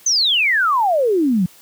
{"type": "exponential sweep", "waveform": "sine", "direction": "down", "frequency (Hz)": [6380, 170], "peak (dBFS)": -13, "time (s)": [0.06, 1.46], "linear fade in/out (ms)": 5, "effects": ["white hiss -47 dBFS RMS until 1.61 s", "high-pass 60 Hz 12 dB/octave"]}